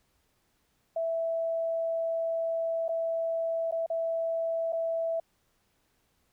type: tone with dropouts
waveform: sine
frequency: 659.3 Hz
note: E5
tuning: in tune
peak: -27 dBFS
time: 0.96-5.2 s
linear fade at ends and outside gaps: 5 ms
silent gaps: 2.882-2.89 / 3.712-3.722 / 3.863-3.9 / 4.724-4.729 s
effects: pink hiss -72 dBFS RMS until 6.32 s